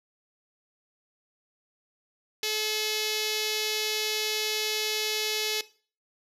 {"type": "tone with notch filter", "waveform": "5% pulse", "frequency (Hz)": 430, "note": "A4", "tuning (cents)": -40, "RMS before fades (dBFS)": -29, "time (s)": [2.43, 5.61], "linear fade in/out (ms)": 2, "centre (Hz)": 1100, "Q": 0.5, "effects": ["noise-tail reverb RT60 0.4 s tail -17 dB re dry", "low-pass 11000 Hz 12 dB/octave"]}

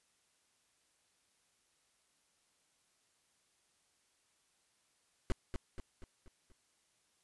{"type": "noise with echo", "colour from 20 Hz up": "brown", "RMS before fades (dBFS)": -30, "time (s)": [5.3, 5.32], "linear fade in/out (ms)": 0, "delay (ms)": 240, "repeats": 5, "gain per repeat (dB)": -6, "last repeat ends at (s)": 6.52, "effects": ["white hiss -75 dBFS RMS until 7.23 s", "resampled to 24000 Hz"]}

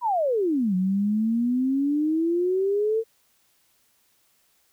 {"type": "exponential two-way sweep", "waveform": "sine", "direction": "down then up", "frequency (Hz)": [1008, 181.5, 455.9], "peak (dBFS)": -20, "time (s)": [0.01, 3.04], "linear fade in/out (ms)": 50, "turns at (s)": 0.75, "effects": ["white hiss -65 dBFS RMS until 4.72 s"]}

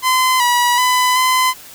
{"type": "tone with pitch steps", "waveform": "sawtooth", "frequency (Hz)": [1026, 970, 1003, 1022], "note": ["C6", "B5", "B5", "C6"], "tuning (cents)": [-34, -31, 26, -41], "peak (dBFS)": -8, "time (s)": [0.02, 1.54], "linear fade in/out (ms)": 50, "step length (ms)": 380, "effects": ["white hiss -38 dBFS RMS until 1.74 s"]}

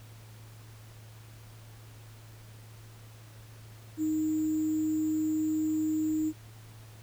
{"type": "tone with sample-and-hold", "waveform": "sine", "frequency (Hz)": 311.1, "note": "D#4", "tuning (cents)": 0, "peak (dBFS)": -26, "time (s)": [3.97, 6.33], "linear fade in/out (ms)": 50, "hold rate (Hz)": 7350, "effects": ["added 110 Hz sine -48 dBFS peak until 7.02 s", "pink hiss -56 dBFS RMS until 7.02 s"]}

